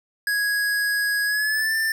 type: tone with pitch glide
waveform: square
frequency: 1661.2 to 1780.4 Hz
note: G#6 to A6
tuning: 0 to +20 cents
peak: -21 dBFS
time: 0.27-1.92 s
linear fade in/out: 2 ms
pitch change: +120 cents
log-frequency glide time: 1.25-1.75 s
effects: none